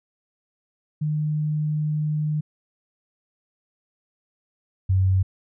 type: tone pair in turn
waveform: sine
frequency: 152 / 94.42 Hz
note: D#3 / F#2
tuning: -40 / +36 cents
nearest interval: minor sixth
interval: 824 cents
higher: first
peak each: -21 / -16 dBFS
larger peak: second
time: 1.01-2.41 / 4.89-5.23 s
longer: first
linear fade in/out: 10 ms
effects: none